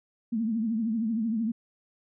sine tone with vibrato, 223.9 Hz, A3, 30 cents sharp, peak -25 dBFS, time 0.32-1.52 s, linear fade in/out 10 ms, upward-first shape triangle, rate 13 Hz, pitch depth 120 cents each way, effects none

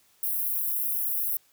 white high-pass noise, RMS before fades -28 dBFS, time 0.23-1.37 s, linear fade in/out 2 ms, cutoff 11000 Hz, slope 48 dB/octave, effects white hiss -63 dBFS RMS until 1.52 s

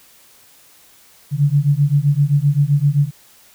sine beating tone pair, 140 / 147.7 Hz, C#3 / D3, +18 / +10 cents, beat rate 7.7 Hz, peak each -15 dBFS, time 1.31-3.11 s, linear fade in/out 50 ms, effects white hiss -49 dBFS RMS until 3.54 s

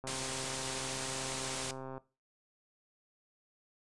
click train, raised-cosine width 1 ms, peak -30 dBFS, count 257, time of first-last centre 0.04-1.979 s, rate 132 Hz
white low-pass noise, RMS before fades -40 dBFS, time 0.07-1.71 s, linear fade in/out 2 ms, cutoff 9600 Hz, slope 48 dB/octave
effects noise-tail reverb RT60 0.3 s tail -19 dB re dry + resampled to 24000 Hz

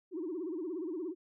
sine tone with vibrato, 340 Hz, F4, 46 cents flat, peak -34 dBFS, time 0.11-1.15 s, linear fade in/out 50 ms, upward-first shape sine, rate 17 Hz, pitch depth 190 cents each way, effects tanh soft clip ceiling -31 dBFS

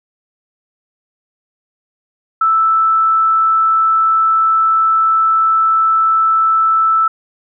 sine tone, 1318.5 Hz, E6, in tune, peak -9 dBFS, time 2.41-7.08 s, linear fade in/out 5 ms, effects none

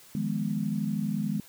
sine chord, F half-diminished seventh, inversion third, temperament equal, 155.56 / 174.61 / 207.7 / 246.9 Hz, Eb3 / F3 / Ab3 / Cb4, 0 / 0 / 0 / 0 cents, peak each -33 / -35 / -29 / -35 dBFS, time 0.15-1.4 s, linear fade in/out 2 ms, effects white hiss -53 dBFS RMS until 1.48 s

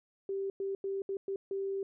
sine tone bursts at uneven times, 390.9 Hz, G4, 5 cents flat, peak -32 dBFS, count 6, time 0.29-0.5 / 0.6-0.75 / 0.84-1.02 / 1.09-1.17 / 1.28-1.36 / 1.51-1.83 s, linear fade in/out 2 ms, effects none

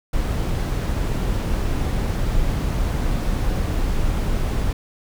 brown noise, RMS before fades -21 dBFS, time 0.13-4.73 s, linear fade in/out 5 ms, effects none

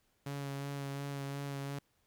sawtooth tone with vibrato, 140 Hz, C#3, 18 cents sharp, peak -34 dBFS, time 0.26-1.79 s, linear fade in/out 5 ms, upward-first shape sine, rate 2.8 Hz, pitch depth 17 cents each way, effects pink hiss -75 dBFS RMS until 2.06 s

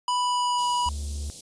square tone with pitch glide, 988 to 976.1 Hz, B5 to B5, 0 to -21 cents, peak -23 dBFS, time 0.08-0.89 s, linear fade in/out 2 ms, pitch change -21 cents, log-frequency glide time 0.19-0.69 s
white band-stop noise, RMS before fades -40 dBFS, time 0.58-1.41 s, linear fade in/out 5 ms, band 570 to 3700 Hz, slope 24 dB/octave
triangle tone, 72.3 Hz, D2, 27 cents flat, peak -27 dBFS, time 0.86-1.3 s, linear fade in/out 0 ms
effects resampled to 22050 Hz

